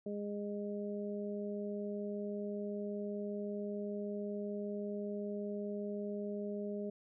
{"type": "harmonic tone", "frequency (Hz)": 205.2, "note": "G#3", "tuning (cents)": -21, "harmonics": [1, 2, 3], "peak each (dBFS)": [-40, -41, -45], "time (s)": [0.06, 6.9], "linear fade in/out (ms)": 5, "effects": []}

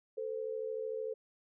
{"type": "tone pair together", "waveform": "sine", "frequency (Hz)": [442.7, 516], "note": ["A4", "C5"], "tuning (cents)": [11, -24], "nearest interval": "minor third", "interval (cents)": 265, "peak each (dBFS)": [-37, -40], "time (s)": [0.17, 1.14], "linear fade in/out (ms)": 10, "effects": []}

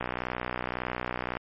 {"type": "click train", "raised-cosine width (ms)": 0.5, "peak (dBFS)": -15, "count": 85, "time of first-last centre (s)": [0.01, 1.369], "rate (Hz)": 61.8, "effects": ["MP3 32 kbps"]}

